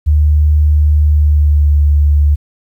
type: tone with pitch glide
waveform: sine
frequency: 75.1 to 73.3 Hz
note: D2 to D2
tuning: +39 to -3 cents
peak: -6 dBFS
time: 0.06-2.36 s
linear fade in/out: 20 ms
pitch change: -42 cents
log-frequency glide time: 1.11-1.72 s
effects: 8-bit